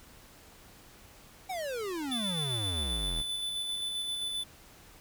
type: exponential sweep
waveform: square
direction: down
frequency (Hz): 780 to 36.39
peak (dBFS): -34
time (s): 1.49-3.22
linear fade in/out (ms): 10
type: tone with tremolo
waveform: square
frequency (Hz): 3499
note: A7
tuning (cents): -10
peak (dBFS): -32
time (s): 2.11-4.44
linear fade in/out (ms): 10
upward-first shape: square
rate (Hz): 7.6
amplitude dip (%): 25
effects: pink hiss -55 dBFS RMS until 5 s